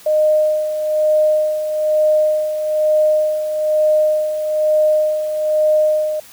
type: tone with tremolo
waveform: sine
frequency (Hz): 614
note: D#5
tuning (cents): -23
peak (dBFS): -10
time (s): 0.06-6.2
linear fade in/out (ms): 5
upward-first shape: sine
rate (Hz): 1.1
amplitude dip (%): 60
effects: white hiss -42 dBFS RMS until 6.32 s